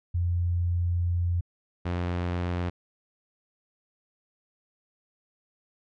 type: tone pair in turn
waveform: sine / sawtooth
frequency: 87.2 / 88.11 Hz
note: F2 / F2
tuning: -2 / +16 cents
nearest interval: unison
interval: 18 cents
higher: second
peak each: -23 dBFS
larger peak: neither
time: 0.14-1.41 / 1.85-2.7 s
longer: first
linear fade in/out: 10 ms
effects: low-pass 3000 Hz 12 dB/octave